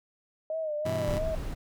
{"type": "tone with vibrato", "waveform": "sine", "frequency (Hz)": 619, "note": "D#5", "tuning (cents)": -9, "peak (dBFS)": -29, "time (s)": [0.5, 1.35], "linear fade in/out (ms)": 2, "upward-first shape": "sine", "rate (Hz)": 2.9, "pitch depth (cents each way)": 73}
{"type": "chord", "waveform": "sawtooth", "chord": "E minor", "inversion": "first", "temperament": "just", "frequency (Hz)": [98.89, 123.61, 164.81], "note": ["G2", "B2", "E3"], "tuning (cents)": [16, 2, 0], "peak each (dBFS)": [-31, -31, -33], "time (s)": [0.85, 1.19], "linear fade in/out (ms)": 10}
{"type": "noise", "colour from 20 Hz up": "brown", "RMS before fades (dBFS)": -33, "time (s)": [1.07, 1.55], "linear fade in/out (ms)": 20}
{"effects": []}